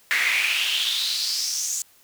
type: noise with high-pass filter sweep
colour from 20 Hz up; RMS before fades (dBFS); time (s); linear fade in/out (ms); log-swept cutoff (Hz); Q
brown; -24; 0.11-1.82; 0; 1900 to 7100; 5.3
effects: white hiss -56 dBFS RMS until 2.03 s